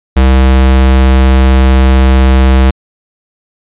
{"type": "tone", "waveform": "square", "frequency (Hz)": 65.41, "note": "C2", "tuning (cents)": 0, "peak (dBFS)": -4, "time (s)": [0.16, 2.71], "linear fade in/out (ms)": 10, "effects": ["resampled to 8000 Hz"]}